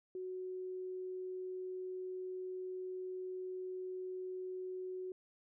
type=tone; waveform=sine; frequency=370 Hz; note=F#4; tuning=in tune; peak=-40 dBFS; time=0.15-5.12 s; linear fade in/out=2 ms; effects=none